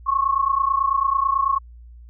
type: tone pair together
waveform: sine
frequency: 1079.6 / 1108.7 Hz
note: C#6 / C#6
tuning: -46 / 0 cents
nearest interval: unison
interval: 46 cents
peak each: -20 dBFS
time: 0.06-1.59 s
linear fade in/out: 20 ms
effects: added 59 Hz sine -40 dBFS peak until 2.09 s